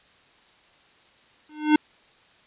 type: tone with exponential growth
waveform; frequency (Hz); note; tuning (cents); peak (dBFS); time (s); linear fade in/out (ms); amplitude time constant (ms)
square; 303.5; D#4; -43; -12; 1.49-1.76; 5; 58
effects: white hiss -57 dBFS RMS until 2.46 s + resampled to 8000 Hz